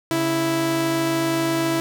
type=tone pair together; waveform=sawtooth; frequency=138.59 / 329.6 Hz; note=C#3 / E4; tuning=0 / 0 cents; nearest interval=octave + minor third; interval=1500 cents; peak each=-24 / -16 dBFS; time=0.11-1.8 s; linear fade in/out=0 ms; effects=none